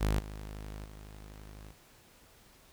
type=tone with level steps; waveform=sawtooth; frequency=51.91 Hz; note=G#1; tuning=in tune; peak=-23 / -37 / -43 dBFS; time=0-1.73 s; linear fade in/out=20 ms; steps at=0.19 / 0.85 s; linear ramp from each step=2 ms; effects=pink hiss -60 dBFS RMS until 2.72 s